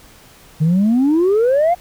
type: exponential sweep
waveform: sine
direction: up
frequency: 149.5 to 728 Hz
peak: -9 dBFS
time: 0.6-1.75 s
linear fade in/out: 20 ms
effects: tanh soft clip ceiling -9 dBFS + pink hiss -45 dBFS RMS until 1.8 s